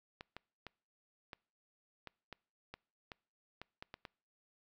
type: clicks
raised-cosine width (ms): 0.3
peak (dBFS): -30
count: 12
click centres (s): 0.209 / 0.366 / 0.667 / 1.332 / 2.073 / 2.327 / 2.74 / 3.118 / 3.616 / 3.825 / 3.941 / 4.052
effects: noise-tail reverb RT60 0.5 s tail -26 dB re dry